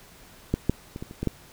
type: clicks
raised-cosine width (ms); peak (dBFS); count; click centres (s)
3; -9 / -7 / -21 / -21 / -27 / -15 / -10; 7; 0.54 / 0.696 / 0.961 / 1.025 / 1.111 / 1.23 / 1.273
effects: pink hiss -51 dBFS RMS until 1.52 s